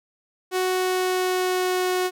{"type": "tone with pitch glide", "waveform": "sawtooth", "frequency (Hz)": [370, 366.4], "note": ["F#4", "F#4"], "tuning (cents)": [0, -17], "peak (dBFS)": -17, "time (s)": [0.51, 2.11], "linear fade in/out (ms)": 50, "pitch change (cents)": -17, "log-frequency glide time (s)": [0.69, 1.87], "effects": []}